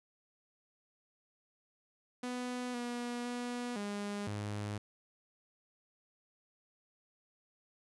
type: tone with pitch steps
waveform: sawtooth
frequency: 248 / 241.4 / 243.6 / 204.1 / 103.8 Hz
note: B3 / B3 / B3 / G#3 / G#2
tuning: +7 / -39 / -24 / -30 / 0 cents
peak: -33 dBFS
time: 2.23-4.78 s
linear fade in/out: 5 ms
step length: 510 ms
effects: resampled to 24000 Hz